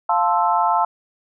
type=chord; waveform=sine; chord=F major seventh; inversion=none; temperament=equal; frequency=698.5 / 880 / 1046.5 / 1318.5 Hz; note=F5 / A5 / C6 / E6; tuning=0 / 0 / 0 / 0 cents; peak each=-21 / -18 / -22 / -23 dBFS; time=0.09-0.85 s; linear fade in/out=5 ms; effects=none